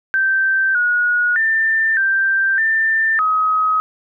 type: tone with pitch steps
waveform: sine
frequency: 1558 / 1451 / 1788 / 1571 / 1787 / 1267 Hz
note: G6 / F#6 / A6 / G6 / A6 / D#6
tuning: -11 / -34 / +27 / +3 / +26 / +31 cents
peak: -13 dBFS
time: 0.14-3.8 s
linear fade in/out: 0 ms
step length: 610 ms
effects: none